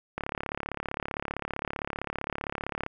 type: click train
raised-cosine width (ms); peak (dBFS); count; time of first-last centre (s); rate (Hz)
0.5; -16; 96; 0.18-2.864; 35.4
effects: none